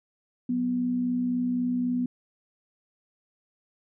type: tone pair together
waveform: sine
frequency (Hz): 183.18 / 247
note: F#3 / B3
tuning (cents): -17 / 0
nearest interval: perfect fourth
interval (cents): 517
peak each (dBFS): -35 / -24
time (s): 0.49-2.06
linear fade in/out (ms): 5
effects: none